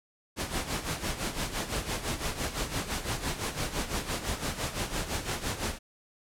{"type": "noise with tremolo", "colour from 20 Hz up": "pink", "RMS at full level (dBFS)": -30, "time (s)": [0.36, 5.79], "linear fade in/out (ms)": 50, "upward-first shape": "sine", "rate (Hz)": 5.9, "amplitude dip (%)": 70, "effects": ["low-pass 11000 Hz 12 dB/octave"]}